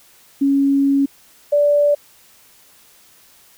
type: tone pair in turn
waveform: sine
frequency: 277.2 / 582.6 Hz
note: C#4 / D5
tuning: 0 / -14 cents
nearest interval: octave + minor second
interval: 1286 cents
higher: second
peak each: -12 / -11 dBFS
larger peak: second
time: 0.41-1.06 / 1.52-1.95 s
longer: first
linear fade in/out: 10 ms
effects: white hiss -50 dBFS RMS until 3.57 s

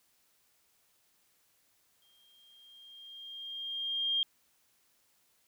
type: tone with exponential growth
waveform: sine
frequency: 3212 Hz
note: G7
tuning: 41 cents sharp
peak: -26 dBFS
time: 2.02-4.23 s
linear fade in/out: 1 ms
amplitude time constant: 480 ms
effects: white hiss -71 dBFS RMS until 5.47 s

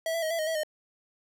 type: tone with pitch steps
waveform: square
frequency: 652 / 666 / 631 / 667 / 623 / 649 / 613 Hz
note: E5 / E5 / D#5 / E5 / D#5 / E5 / D#5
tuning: -19 / +18 / +24 / +20 / +2 / -27 / -26 cents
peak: -28 dBFS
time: 0.06-0.634 s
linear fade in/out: 2 ms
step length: 82 ms
effects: none

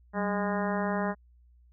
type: harmonic tone with a mistuned harmonic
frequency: 205.2 Hz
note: G#3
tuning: 21 cents flat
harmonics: 1 / 2 / 3 / 4 / 5 / 6 / 7 / 8 / 9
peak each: -30 / -36 / -34 / -36 / -37 / -41 / -41 / -41 / -41 dBFS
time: 0.13-1.15 s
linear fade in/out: 50 ms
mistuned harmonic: 1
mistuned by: -110 cents
effects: added 60 Hz sine -56 dBFS peak until 1.72 s

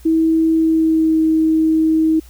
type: tone with pitch glide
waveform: sine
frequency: 323 to 318 Hz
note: E4 to D#4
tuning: -35 to +38 cents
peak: -11 dBFS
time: 0.05-2.2 s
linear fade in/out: 10 ms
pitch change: -27 cents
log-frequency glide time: 0.54-1.21 s
effects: added 60 Hz sine -39 dBFS peak until 2.29 s + white hiss -49 dBFS RMS until 2.29 s

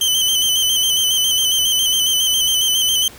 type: tone with vibrato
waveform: sawtooth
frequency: 3072 Hz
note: G7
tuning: 36 cents flat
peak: -11 dBFS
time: 0.01-3.08 s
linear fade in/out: 2 ms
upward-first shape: square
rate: 7.3 Hz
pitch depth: 38 cents each way
effects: pink hiss -40 dBFS RMS until 3.18 s

